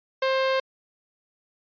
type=tone; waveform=sawtooth; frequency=529 Hz; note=C5; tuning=19 cents sharp; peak=-17 dBFS; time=0.22-0.6 s; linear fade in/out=5 ms; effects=resampled to 11025 Hz